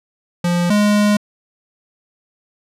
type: tone pair in turn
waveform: square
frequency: 174.61 / 207.6 Hz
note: F3 / G#3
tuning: 0 / 0 cents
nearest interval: minor third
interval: 300 cents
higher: second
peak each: -15 / -12 dBFS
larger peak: second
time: 0.44-0.7 / 0.7-1.17 s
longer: second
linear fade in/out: 5 ms
effects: low-pass 11000 Hz 12 dB/octave

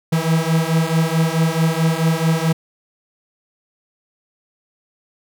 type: beating tone pair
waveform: 45% pulse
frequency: 160 / 164.6 Hz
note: D#3 / E3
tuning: +49 / -2 cents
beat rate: 4.6 Hz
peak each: -18 dBFS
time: 0.12-2.53 s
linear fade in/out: 10 ms
effects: none

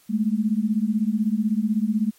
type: beating tone pair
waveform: sine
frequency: 206.9 / 222.9 Hz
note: G#3 / A3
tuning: -6 / +23 cents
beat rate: 16 Hz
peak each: -22 / -22 dBFS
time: 0.09-2.11 s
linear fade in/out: 20 ms
effects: white hiss -57 dBFS RMS until 2.18 s + MP3 64 kbps

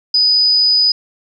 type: tone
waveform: sine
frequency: 4978 Hz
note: D#8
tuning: in tune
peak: -9 dBFS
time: 0.14-0.92 s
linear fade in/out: 5 ms
effects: none

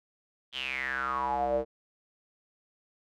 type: tone with band-pass filter sweep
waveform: square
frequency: 65.41 Hz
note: C2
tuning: in tune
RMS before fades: -31 dBFS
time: 0.52-1.65 s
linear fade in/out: 50 ms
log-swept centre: 3300 to 490 Hz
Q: 9.5
effects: none

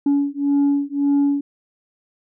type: beating tone pair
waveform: sine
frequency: 282.4 / 284.2 Hz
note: C#4 / C#4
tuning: +32 / +43 cents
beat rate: 1.8 Hz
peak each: -17 dBFS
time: 0.06-1.41 s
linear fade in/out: 5 ms
effects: tanh soft clip ceiling -12 dBFS

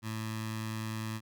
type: tone with notch filter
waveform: 15% pulse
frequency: 110 Hz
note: A2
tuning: in tune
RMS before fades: -37 dBFS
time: 0.02-1.21 s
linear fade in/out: 50 ms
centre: 450 Hz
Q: 0.73
effects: none

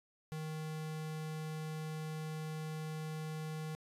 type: tone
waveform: square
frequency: 156.3 Hz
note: D#3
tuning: 8 cents sharp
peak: -40 dBFS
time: 0.32-3.75 s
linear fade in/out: 0 ms
effects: resampled to 32000 Hz

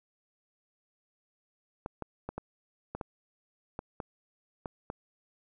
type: clicks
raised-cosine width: 1 ms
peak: -22 dBFS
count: 10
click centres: 1.861 / 2.023 / 2.29 / 2.38 / 2.95 / 3.012 / 3.791 / 4.002 / 4.658 / 4.901 s
effects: none

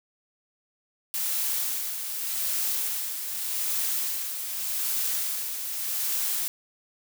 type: noise with tremolo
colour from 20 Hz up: blue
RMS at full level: -27 dBFS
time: 1.14-6.48 s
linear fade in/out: 0 ms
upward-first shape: sine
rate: 0.84 Hz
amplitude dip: 50%
effects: none

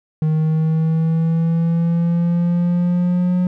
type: linear sweep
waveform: triangle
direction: up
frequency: 155.56 to 180.8 Hz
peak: -12 dBFS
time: 0.22-3.47 s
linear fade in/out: 2 ms
effects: none

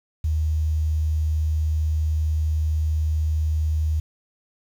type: tone with quantisation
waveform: sine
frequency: 77.78 Hz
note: D#2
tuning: in tune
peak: -19 dBFS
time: 0.24-4 s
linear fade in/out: 5 ms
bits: 8
effects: none

